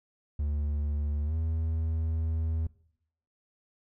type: tone with pitch glide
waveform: triangle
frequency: 73.42 to 80.53 Hz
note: D2 to E2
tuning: 0 to -40 cents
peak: -25 dBFS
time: 0.39-2.67 s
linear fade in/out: 5 ms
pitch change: +160 cents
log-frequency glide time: 1.24-1.35 s
effects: noise-tail reverb RT60 0.7 s tail -21 dB re dry